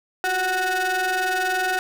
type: ring-modulated tone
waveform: 35% pulse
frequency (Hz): 366.4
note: F#4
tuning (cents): -17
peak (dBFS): -16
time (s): 0.24-1.79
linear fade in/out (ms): 0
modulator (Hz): 1110
effects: none